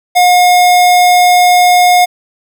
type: tone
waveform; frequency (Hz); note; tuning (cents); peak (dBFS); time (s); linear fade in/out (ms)
square; 718; F5; +48; -5; 0.15-2.06; 20
effects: none